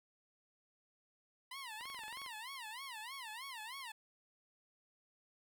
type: tone with vibrato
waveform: 15% pulse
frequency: 974 Hz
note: B5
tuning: 24 cents flat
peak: -39 dBFS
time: 1.51-3.92 s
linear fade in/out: 5 ms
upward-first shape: sine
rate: 3.2 Hz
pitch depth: 230 cents each way
type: click train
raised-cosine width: 0.3 ms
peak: -37 dBFS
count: 11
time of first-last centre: 1.81-2.262 s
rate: 22.1 Hz
effects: none